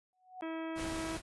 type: tone with exponential growth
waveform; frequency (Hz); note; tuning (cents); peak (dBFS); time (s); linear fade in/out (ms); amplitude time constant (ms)
sine; 740; F#5; 0; -40; 0.13-0.41; 0; 59
type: harmonic tone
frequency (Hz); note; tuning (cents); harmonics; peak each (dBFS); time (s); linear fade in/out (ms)
324; E4; -30; 1 / 2 / 3 / 4 / 5 / 6 / 7 / 8 / 10; -38 / -44 / -48 / -50 / -52 / -54 / -55 / -56 / -58; 0.42-1.17; 5
type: noise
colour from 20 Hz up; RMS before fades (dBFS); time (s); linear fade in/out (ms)
pink; -42; 0.75-1.22; 50
effects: resampled to 24000 Hz